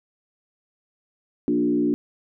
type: tone with frequency modulation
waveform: sine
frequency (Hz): 293.7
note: D4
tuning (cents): 0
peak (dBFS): -18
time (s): 1.48-1.94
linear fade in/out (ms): 0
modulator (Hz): 60.4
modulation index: 1.1
effects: none